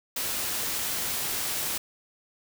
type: noise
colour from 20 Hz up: white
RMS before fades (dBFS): -30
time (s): 0.16-1.78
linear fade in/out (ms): 5
effects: none